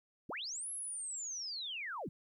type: linear two-way sweep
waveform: sine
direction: up then down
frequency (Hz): 93.1 to 11175 to 93.1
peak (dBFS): -39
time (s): 0.29-2.09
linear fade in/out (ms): 5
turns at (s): 0.71
effects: 13-bit

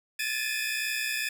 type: tone cluster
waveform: sawtooth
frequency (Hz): 1713 / 1775 / 2429 / 2554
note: A6 / A6 / D#7 / D#7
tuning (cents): -47 / +15 / -42 / +45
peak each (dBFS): -31 / -32 / -31 / -30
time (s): 0.19-1.29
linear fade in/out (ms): 5
effects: none

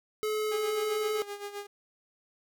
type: tone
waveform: square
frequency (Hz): 429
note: A4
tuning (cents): -44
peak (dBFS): -29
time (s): 0.23-1.22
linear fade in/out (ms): 0
type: tone with tremolo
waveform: sawtooth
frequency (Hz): 407.5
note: G#4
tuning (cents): -33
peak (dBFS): -31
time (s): 0.51-1.67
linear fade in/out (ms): 10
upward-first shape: sine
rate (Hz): 7.7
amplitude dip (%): 70
effects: none

